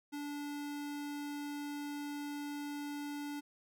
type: tone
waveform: square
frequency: 290.2 Hz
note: D4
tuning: 21 cents flat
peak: -40 dBFS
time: 0.12-3.41 s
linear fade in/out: 20 ms
effects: none

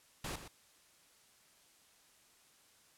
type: noise with echo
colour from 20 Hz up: pink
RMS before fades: -41 dBFS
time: 0.24-0.36 s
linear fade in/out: 5 ms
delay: 120 ms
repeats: 1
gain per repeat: -10 dB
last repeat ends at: 0.48 s
effects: white hiss -66 dBFS RMS until 2.97 s + low-pass 11000 Hz 12 dB/octave

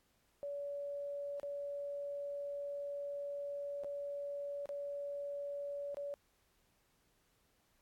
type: tone with dropouts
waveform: sine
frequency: 570 Hz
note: C#5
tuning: 48 cents sharp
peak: -39 dBFS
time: 0.43-6.14 s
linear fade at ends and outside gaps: 0 ms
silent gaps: 1.398-1.431 / 3.836-3.845 / 4.657-4.691 / 5.945-5.97 s
effects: pink hiss -75 dBFS RMS until 7.81 s + AAC 64 kbps

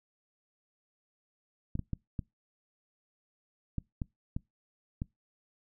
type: clicks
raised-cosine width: 5 ms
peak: -21 dBFS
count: 8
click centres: 1.754 / 1.793 / 1.933 / 2.192 / 3.783 / 4.018 / 4.365 / 5.019 s
effects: noise-tail reverb RT60 0.2 s tail -25 dB re dry

